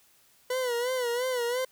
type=tone with vibrato; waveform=40% pulse; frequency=493.9 Hz; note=B4; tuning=in tune; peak=-26 dBFS; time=0.5-1.65 s; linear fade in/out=5 ms; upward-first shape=sine; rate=2.9 Hz; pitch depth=83 cents each way; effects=white hiss -62 dBFS RMS until 1.71 s